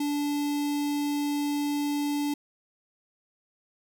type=tone with notch filter; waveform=square; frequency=290.3 Hz; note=D4; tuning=20 cents flat; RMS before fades=-28 dBFS; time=0-2.34 s; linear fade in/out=5 ms; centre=1500 Hz; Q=1.2; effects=none